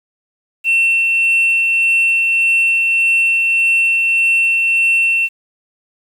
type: tone with tremolo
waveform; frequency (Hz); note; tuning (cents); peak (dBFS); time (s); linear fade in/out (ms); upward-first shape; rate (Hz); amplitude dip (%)
sine; 2700; E7; +41; -7; 0.64-5.29; 50; triangle; 1.7; 35
effects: tanh soft clip ceiling -9 dBFS + 7-bit